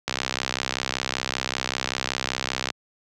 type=click train; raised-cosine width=0.2 ms; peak=-6 dBFS; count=172; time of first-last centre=0.08-2.703 s; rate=65.2 Hz; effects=high-pass 100 Hz 12 dB/octave